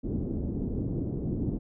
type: low-pass noise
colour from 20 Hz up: white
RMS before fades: -31 dBFS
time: 0.03-1.59 s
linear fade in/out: 20 ms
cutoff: 320 Hz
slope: 24 dB/octave
effects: none